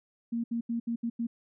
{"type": "tone bursts at uneven times", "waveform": "sine", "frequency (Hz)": 233, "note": "A#3", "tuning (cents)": -1, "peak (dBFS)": -28, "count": 6, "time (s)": [[0.32, 0.44], [0.51, 0.61], [0.69, 0.8], [0.87, 0.96], [1.03, 1.1], [1.19, 1.27]], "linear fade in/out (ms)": 10, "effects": []}